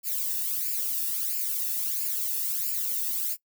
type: noise with flanger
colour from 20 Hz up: violet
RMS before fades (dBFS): -29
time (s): 0.03-3.37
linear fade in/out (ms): 50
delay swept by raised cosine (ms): 0.41 to 1.14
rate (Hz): 1.5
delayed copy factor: +0.8
effects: noise-tail reverb RT60 0.1 s tail -20 dB re dry